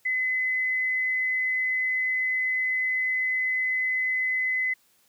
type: tone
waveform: sine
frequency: 2027 Hz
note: B6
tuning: 45 cents sharp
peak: -23 dBFS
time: 0.05-4.74 s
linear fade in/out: 10 ms
effects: white hiss -64 dBFS RMS until 5.08 s + high-pass 60 Hz 12 dB/octave